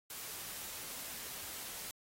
white noise, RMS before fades -45 dBFS, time 0.1-1.91 s, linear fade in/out 2 ms, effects AAC 48 kbps

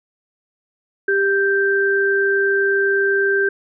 sine tone pair together, 395.6 / 1568 Hz, G4 / G6, +16 / 0 cents, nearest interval 2 octaves, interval 2384 cents, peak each -17 dBFS, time 1.08-3.49 s, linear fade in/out 5 ms, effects none

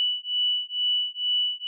sine beating tone pair, 2960 / 2962.2 Hz, F#7 / F#7, 0 / +1 cents, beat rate 2.2 Hz, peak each -26 dBFS, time 0-1.67 s, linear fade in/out 0 ms, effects none

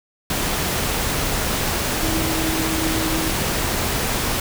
sine tone in noise, 320 Hz, D#4, 49 cents sharp, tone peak -24 dBFS, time 2.02-3.3 s, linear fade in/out 2 ms, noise pink, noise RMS -22 dBFS, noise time 0.3-4.4 s, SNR -5 dB, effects none

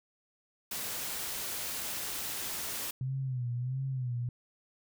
white noise, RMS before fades -37 dBFS, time 0.71-2.91 s, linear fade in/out 5 ms
sine tone with vibrato, 127.3 Hz, C3, 47 cents flat, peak -31 dBFS, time 3.01-4.29 s, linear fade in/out 2 ms, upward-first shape sine, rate 1.5 Hz, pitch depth 97 cents each way
effects none

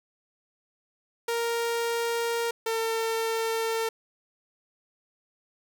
sawtooth tone pair in turn, 466.2 / 451.4 Hz, A#4 / A4, 0 / +44 cents, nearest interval minor second, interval 56 cents, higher first, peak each -22 dBFS, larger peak neither, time 1.28-2.51 / 2.66-3.89 s, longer neither, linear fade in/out 5 ms, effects none

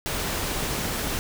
pink noise, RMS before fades -28 dBFS, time 0.06-1.19 s, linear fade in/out 0 ms, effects none

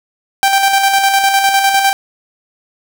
sawtooth tone with tremolo, 784 Hz, G5, in tune, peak -4 dBFS, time 0.43-1.93 s, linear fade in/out 0 ms, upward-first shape square, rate 9.9 Hz, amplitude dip 40%, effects none

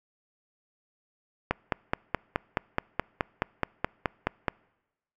click train, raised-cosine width 0.5 ms, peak -9 dBFS, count 15, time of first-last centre 1.51-4.482 s, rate 4.71 Hz, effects noise-tail reverb RT60 1.0 s tail -26 dB re dry

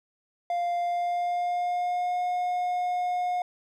triangle tone with pitch glide, 698.5 to 718.6 Hz, F5 to F5, 0 to +49 cents, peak -23 dBFS, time 0.5-3.42 s, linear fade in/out 2 ms, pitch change +49 cents, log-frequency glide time 0.79-2.22 s, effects none

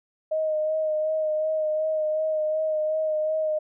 sine tone with vibrato, 622.3 Hz, D#5, in tune, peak -22 dBFS, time 0.31-3.59 s, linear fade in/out 10 ms, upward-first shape sine, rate 2.7 Hz, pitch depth 22 cents each way, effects none

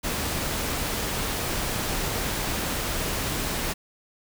pink noise, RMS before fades -28 dBFS, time 0.03-3.74 s, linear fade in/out 20 ms, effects none

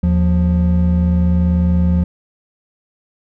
triangle tone pair together, 78.76 / 176.8 Hz, D#2 / F3, +22 / +22 cents, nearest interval octave + major second, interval 1400 cents, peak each -12 dBFS, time 0.03-2.04 s, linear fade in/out 5 ms, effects none

